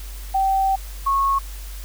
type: tone pair in turn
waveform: sine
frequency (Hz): 774 / 1097.6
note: G5 / C#6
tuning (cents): -22 / -17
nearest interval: tritone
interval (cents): 605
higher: second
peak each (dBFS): -16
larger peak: neither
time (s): 0.34-0.76 / 1.06-1.39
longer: first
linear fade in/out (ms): 10
effects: added 48 Hz sine -31 dBFS peak until 1.84 s + white hiss -42 dBFS RMS until 1.84 s